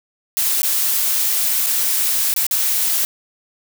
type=noise with dropouts; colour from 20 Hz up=blue; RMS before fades=-18 dBFS; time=0.37-3.05 s; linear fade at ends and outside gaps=0 ms; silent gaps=0.619-0.631 / 1.662-1.668 / 2.34-2.363 / 2.466-2.511 s; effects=none